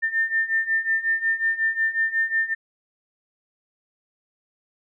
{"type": "beating tone pair", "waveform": "sine", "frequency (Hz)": [1797, 1802.5], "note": ["A6", "A6"], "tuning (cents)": [36, 41], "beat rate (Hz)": 5.5, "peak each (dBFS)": [-25, -22], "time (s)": [0.02, 2.55], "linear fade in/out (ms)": 20, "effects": []}